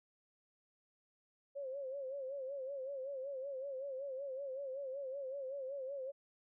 sine tone with vibrato, 541 Hz, C#5, 42 cents flat, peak -40 dBFS, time 1.55-6.12 s, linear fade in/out 20 ms, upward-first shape sine, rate 5.3 Hz, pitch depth 87 cents each way, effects none

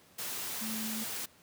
sine tone in noise, 220 Hz, A3, in tune, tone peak -37 dBFS, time 0.61-1.04 s, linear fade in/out 10 ms, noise white, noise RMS -38 dBFS, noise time 0.18-1.26 s, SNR -2 dB, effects pink hiss -61 dBFS RMS until 1.42 s + high-pass 100 Hz 12 dB/octave

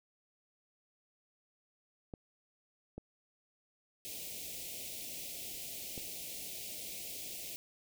clicks, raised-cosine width 2 ms, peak -30 dBFS, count 3, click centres 2.138 / 2.98 / 5.978 s
white band-stop noise, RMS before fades -44 dBFS, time 4.05-7.56 s, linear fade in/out 0 ms, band 720 to 2200 Hz, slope 48 dB/octave
effects none

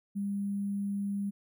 sine tone with sample-and-hold, 200.3 Hz, G3, 38 cents sharp, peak -30 dBFS, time 0.15-1.31 s, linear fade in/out 20 ms, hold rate 11025 Hz, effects none

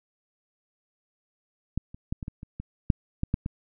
clicks, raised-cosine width 5 ms, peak -14 / -29 / -16 / -22 / -21 / -27 / -22 / -6 / -13 / -11 / -18 dBFS, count 11, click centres 1.776 / 1.945 / 2.125 / 2.228 / 2.281 / 2.431 / 2.6 / 2.902 / 3.234 / 3.341 / 3.461 s, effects none

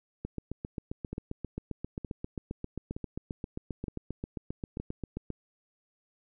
two click trains, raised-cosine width 3 ms, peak -22 / -23 dBFS, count 39 / 5, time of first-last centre 0.25-5.303 / 1.13-4.8 s, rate 7.52 / 1.09 Hz, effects none

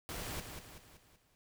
pink noise with echo, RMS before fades -42 dBFS, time 0.09-0.4 s, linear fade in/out 0 ms, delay 190 ms, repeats 5, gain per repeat -6 dB, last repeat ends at 1.35 s, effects none

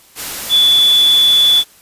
sine tone in noise, 3453 Hz, A7, 33 cents flat, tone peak -7 dBFS, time 0.49-1.64 s, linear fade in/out 50 ms, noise white, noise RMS -24 dBFS, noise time 0.15-1.65 s, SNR +14 dB, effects white hiss -46 dBFS RMS until 1.81 s + resampled to 32000 Hz

